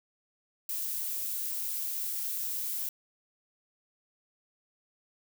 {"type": "noise", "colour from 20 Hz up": "violet", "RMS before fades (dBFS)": -34, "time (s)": [0.69, 2.89], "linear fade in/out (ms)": 2, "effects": []}